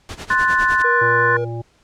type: noise with tremolo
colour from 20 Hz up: pink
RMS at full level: -29 dBFS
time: 0.09-0.82 s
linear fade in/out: 0 ms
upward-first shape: sine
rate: 9.9 Hz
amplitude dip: 85%
type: chord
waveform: sine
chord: F# diminished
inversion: second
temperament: equal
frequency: 1046.5 / 1480 / 1760 Hz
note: C6 / F#6 / A6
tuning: 0 / 0 / 0 cents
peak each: -18 dBFS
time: 0.3-1.37 s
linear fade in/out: 5 ms
type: tone with vibrato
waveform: triangle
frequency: 476.5 Hz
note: A#4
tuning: 38 cents sharp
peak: -18 dBFS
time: 0.84-1.45 s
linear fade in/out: 10 ms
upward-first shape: sine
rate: 11 Hz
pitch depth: 8 cents each way
type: harmonic tone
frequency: 116.5 Hz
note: A#2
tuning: 1 cent flat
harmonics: 1 / 3 / 5 / 7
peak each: -25 / -30 / -37 / -36 dBFS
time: 1.01-1.62 s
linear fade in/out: 10 ms
effects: pink hiss -57 dBFS RMS until 1.83 s + low-pass 7000 Hz 12 dB/octave